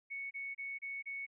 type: tone bursts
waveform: sine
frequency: 2217 Hz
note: C#7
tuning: in tune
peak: -39 dBFS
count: 5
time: 0.1-1.266 s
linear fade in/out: 20 ms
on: 210 ms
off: 29 ms
effects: none